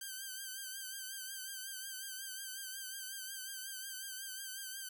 5% pulse tone with vibrato, 1557 Hz, G6, 12 cents flat, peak -32 dBFS, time 0.01-4.89 s, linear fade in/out 5 ms, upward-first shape triangle, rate 5.5 Hz, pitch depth 61 cents each way, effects none

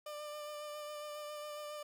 30% pulse tone with vibrato, 596 Hz, D5, 25 cents sharp, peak -40 dBFS, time 0.06-1.83 s, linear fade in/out 5 ms, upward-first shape sine, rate 7.3 Hz, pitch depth 17 cents each way, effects none

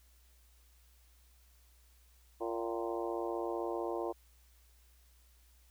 harmonic tone with a mistuned harmonic, 115.5 Hz, A#2, 16 cents flat, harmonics 3 / 4 / 5 / 6 / 7 / 8 / 9, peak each -38 / -40 / -42 / -44 / -45 / -46 / -47 dBFS, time 2.4-4.13 s, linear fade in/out 20 ms, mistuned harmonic 7, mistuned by -62 cents, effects added 60 Hz sine -62 dBFS peak until 5.7 s + white hiss -69 dBFS RMS until 5.7 s

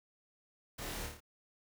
pink noise with echo, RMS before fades -44 dBFS, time 0.78-1.07 s, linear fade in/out 10 ms, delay 27 ms, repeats 5, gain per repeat -3 dB, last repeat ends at 1.205 s, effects none

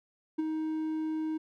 triangle tone with ADSR envelope, 314.2 Hz, D#4, 17 cents sharp, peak -23 dBFS, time 0.38-1.38 s, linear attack 13 ms, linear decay 20 ms, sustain -5 dB, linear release 13 ms, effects none

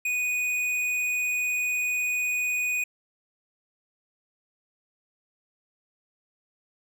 sine tone with tanh clipping, 2479 Hz, D#7, 7 cents flat, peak -26 dBFS, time 0.05-2.84 s, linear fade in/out 5 ms, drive 12 dB, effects none

